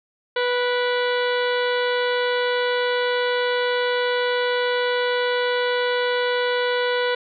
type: harmonic tone with a mistuned harmonic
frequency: 491.7 Hz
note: B4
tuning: 8 cents flat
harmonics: 1 / 2 / 3 / 4 / 5 / 6 / 7 / 8 / 9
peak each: -21 / -28 / -27 / -31 / -36 / -33 / -34 / -35 / -42 dBFS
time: 0.36-7.15 s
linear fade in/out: 5 ms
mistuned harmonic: 5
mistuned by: -84 cents
effects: none